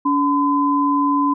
sine tone pair together, 285.2 / 1016.3 Hz, C#4 / B5, +49 / +49 cents, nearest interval octave + minor seventh, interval 2200 cents, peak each -17 dBFS, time 0.05-1.34 s, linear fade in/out 10 ms, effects none

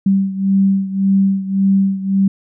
sine beating tone pair, 194.1 / 195.9 Hz, G3 / G3, -17 / -1 cents, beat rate 1.8 Hz, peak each -13 / -17 dBFS, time 0.06-2.28 s, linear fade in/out 5 ms, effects none

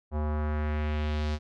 square tone with low-pass filter sweep, 75.6 Hz, D#2, 49 cents flat, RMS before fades -29 dBFS, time 0.11-1.39 s, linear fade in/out 50 ms, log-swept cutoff 880 to 5100 Hz, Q 1.5, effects none

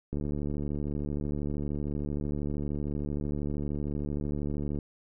click train, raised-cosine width 3 ms, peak -21 dBFS, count 341, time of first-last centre 0.13-4.788 s, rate 73 Hz, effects none

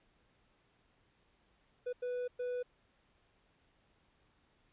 triangle tone bursts at uneven times, 493.9 Hz, B4, in tune, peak -33 dBFS, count 3, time 1.86-1.93 / 2.02-2.28 / 2.39-2.63 s, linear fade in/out 10 ms, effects pink hiss -72 dBFS RMS until 4.72 s + resampled to 8000 Hz

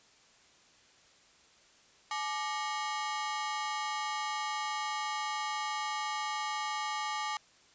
sawtooth ring-modulated tone, 1019 Hz, C6, 46 cents flat, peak -26 dBFS, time 2.11-7.37 s, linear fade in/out 2 ms, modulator 167 Hz, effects white hiss -62 dBFS RMS until 7.74 s + resampled to 16000 Hz

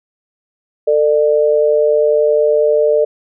sine tone pair together, 447.5 / 598 Hz, A4 / D5, +29 / +31 cents, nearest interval perfect fourth, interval 502 cents, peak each -12 dBFS, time 0.87-3.05 s, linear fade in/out 10 ms, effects none

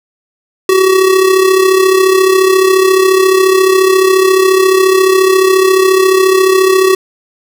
square tone with amplitude modulation, 378.3 Hz, F#4, 38 cents sharp, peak -4 dBFS, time 0.69-6.95 s, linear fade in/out 2 ms, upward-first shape sine, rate 34.3 Hz, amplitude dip 55%, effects none

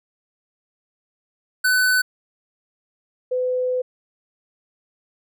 square / sine tone pair in turn, 1504 / 504.8 Hz, F#6 / B4, +28 / +38 cents, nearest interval octave + perfect fifth, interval 1890 cents, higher first, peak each -16 / -19 dBFS, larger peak first, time 1.64-2.02 / 3.31-3.82 s, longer second, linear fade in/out 10 ms, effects none

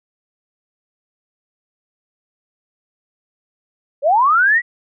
sine linear sweep, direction up, 523.3 to 1975.5 Hz, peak -10 dBFS, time 4.02-4.62 s, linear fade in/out 50 ms, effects none

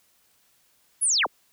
sine linear sweep, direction down, 11175 to 82.41 Hz, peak -19 dBFS, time 1.01-1.27 s, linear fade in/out 20 ms, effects white hiss -64 dBFS RMS until 1.52 s

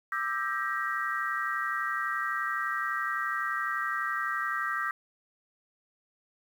sine chord, E half-diminished seventh, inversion third, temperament just, 1186.7 / 1318.5 / 1582.2 / 1898.7 Hz, D6 / E6 / G6 / Bb6, +18 / 0 / +16 / +31 cents, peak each -34 dBFS, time 0.12-4.91 s, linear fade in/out 2 ms, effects 9-bit

